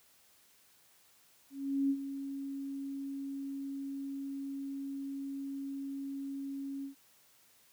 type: tone with ADSR envelope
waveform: sine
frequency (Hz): 275.4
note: C#4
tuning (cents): -11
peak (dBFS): -26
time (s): 1.5-6.95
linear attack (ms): 400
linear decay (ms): 61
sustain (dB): -11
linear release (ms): 110
effects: white hiss -65 dBFS RMS until 7.72 s + high-pass 60 Hz 12 dB/octave